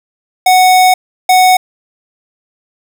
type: tone bursts at uneven times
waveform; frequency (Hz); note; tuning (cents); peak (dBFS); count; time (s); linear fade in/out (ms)
square; 740; F#5; 0; -5; 2; 0.46-0.94 / 1.29-1.57; 5
effects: none